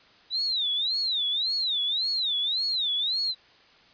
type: tone with vibrato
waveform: sine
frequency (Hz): 3831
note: A#7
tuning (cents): +47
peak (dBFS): -24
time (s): 0.3-3.35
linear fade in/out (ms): 50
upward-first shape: sine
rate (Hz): 1.8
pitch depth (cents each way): 220
effects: white hiss -56 dBFS RMS until 3.93 s + resampled to 11025 Hz